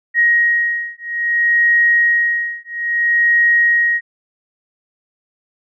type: beating tone pair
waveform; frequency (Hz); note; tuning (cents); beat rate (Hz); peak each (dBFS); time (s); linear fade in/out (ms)
sine; 1884 / 1884.6; A#6 / A#6; +18 / +18; 0.6; -15; 0.14-4.01; 50
effects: none